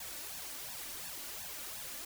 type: noise with flanger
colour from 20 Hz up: white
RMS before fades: -44 dBFS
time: 0-2.05 s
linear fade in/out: 5 ms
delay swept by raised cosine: 1.1 to 3.5 ms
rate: 2.8 Hz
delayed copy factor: +0.85
effects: none